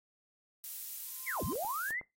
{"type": "noise", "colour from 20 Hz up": "violet", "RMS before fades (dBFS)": -41, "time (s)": [0.64, 1.91], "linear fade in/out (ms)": 0}
{"type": "tone with exponential growth", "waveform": "triangle", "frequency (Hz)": 1041, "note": "C6", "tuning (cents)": -9, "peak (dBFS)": -38, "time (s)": [1.02, 1.53], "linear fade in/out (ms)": 0, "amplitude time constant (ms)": 110}
{"type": "linear two-way sweep", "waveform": "sine", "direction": "down then up", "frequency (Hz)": [2349, 54.9, 2121], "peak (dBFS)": -34, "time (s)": [1.26, 2.01], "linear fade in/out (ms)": 20, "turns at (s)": 1.44}
{"type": "clicks", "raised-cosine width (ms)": 1, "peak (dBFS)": -38, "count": 5, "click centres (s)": [1.524, 1.555, 1.649, 1.907, 2.013]}
{"effects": ["noise-tail reverb RT60 0.2 s tail -18 dB re dry", "AAC 48 kbps"]}